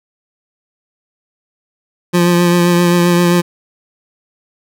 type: tone with vibrato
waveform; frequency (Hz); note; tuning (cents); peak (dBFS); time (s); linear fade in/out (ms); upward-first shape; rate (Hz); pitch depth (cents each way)
25% pulse; 174.61; F3; 0; -5; 2.13-3.42; 20; triangle; 7.6; 25
effects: none